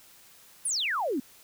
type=exponential sweep; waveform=sine; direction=down; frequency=10890 to 238.2 Hz; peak=-26 dBFS; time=0.65-1.2 s; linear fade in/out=5 ms; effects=white hiss -55 dBFS RMS until 1.43 s